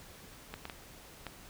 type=clicks; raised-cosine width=0.3 ms; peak=-24 dBFS; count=4; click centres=0.54 / 0.654 / 0.698 / 1.267 s; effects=pink hiss -53 dBFS RMS until 1.49 s